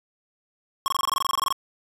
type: tone bursts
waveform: square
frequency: 1088 Hz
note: C#6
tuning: 33 cents flat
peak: -21 dBFS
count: 16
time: 0.86-1.525 s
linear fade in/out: 0 ms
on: 20 ms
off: 23 ms
effects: resampled to 32000 Hz